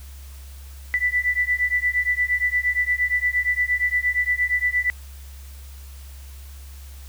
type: beating tone pair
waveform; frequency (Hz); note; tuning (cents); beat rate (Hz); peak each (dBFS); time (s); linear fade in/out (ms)
sine; 1975.5 / 1984.1; B6 / B6; 0 / +7; 8.6; -22 / -22; 0.94-4.9; 0
effects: added 68 Hz sine -37 dBFS peak until 7.08 s + white hiss -49 dBFS RMS until 7.08 s